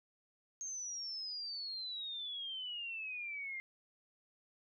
sine exponential sweep, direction down, 6460 to 2093 Hz, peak -40 dBFS, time 0.61-3.6 s, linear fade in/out 0 ms, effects none

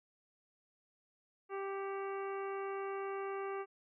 harmonic tone with a mistuned harmonic, 392 Hz, G4, in tune, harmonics 1 / 2 / 3 / 4 / 5 / 6 / 7, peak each -39 / -46 / -45 / -53 / -55 / -55 / -58 dBFS, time 1.49-3.66 s, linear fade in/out 50 ms, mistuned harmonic 6, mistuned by -62 cents, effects none

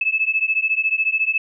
sine beating tone pair, 2601 / 2615 Hz, E7 / E7, -24 / -15 cents, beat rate 14 Hz, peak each -20 / -20 dBFS, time 0.01-1.38 s, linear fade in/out 5 ms, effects none

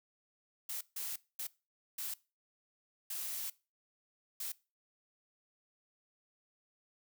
blue noise bursts at uneven times, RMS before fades -40 dBFS, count 6, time 0.69-0.81 / 0.96-1.16 / 1.39-1.47 / 1.98-2.14 / 3.1-3.5 / 4.4-4.52 s, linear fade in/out 5 ms, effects noise-tail reverb RT60 0.3 s tail -21 dB re dry

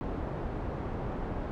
pink low-pass noise, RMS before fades -35 dBFS, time 0.01-1.51 s, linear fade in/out 0 ms, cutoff 900 Hz, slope 12 dB/octave, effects none

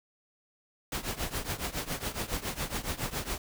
pink noise with tremolo, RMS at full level -31 dBFS, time 0.92-3.38 s, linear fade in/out 2 ms, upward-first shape triangle, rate 7.2 Hz, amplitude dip 90%, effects none

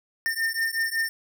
square beating tone pair, 1809 / 1814.4 Hz, A6 / A#6, +48 / -47 cents, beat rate 5.4 Hz, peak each -28 dBFS, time 0.26-1.09 s, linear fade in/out 0 ms, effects none

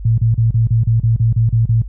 sine tone bursts, 113.7 Hz, A#2, 43 cents flat, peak -10 dBFS, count 11, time 0.05-1.82 s, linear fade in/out 5 ms, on 130 ms, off 34 ms, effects noise-tail reverb RT60 0.1 s tail -25 dB re dry + added 50 Hz sine -25 dBFS peak until 1.88 s

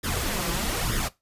pink noise with flanger, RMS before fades -27 dBFS, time 0.03-1.09 s, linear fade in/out 20 ms, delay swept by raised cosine 0.57 to 5.97 ms, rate 1.1 Hz, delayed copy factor +0.7, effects noise-tail reverb RT60 0.2 s tail -19 dB re dry + resampled to 32000 Hz

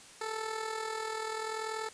15% pulse tone with amplitude modulation, 440 Hz, A4, in tune, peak -26 dBFS, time 0.21-1.89 s, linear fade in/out 5 ms, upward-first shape sine, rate 40.6 Hz, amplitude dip 55%, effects white hiss -53 dBFS RMS until 1.93 s + resampled to 22050 Hz

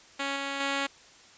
5% pulse tone with level steps, 277.2 Hz, C#4, in tune, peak -18 / -20 / -16 dBFS, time 0.19-0.87 s, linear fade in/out 10 ms, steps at 0.36 / 0.6 s, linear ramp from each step 5 ms, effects white hiss -54 dBFS RMS until 1.37 s + resampled to 16000 Hz

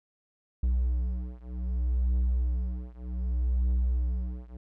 triangle beating tone pair, 61.3 / 61.95 Hz, B1 / B1, -12 / +6 cents, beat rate 0.65 Hz, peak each -26 / -27 dBFS, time 0.63-4.57 s, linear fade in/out 5 ms, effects none

